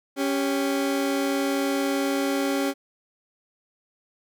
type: tone pair together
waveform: 30% pulse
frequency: 277.2 / 395.5 Hz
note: C#4 / G4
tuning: 0 / +15 cents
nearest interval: tritone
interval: 615 cents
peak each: -21 / -26 dBFS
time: 0.16-2.74 s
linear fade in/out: 50 ms
effects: none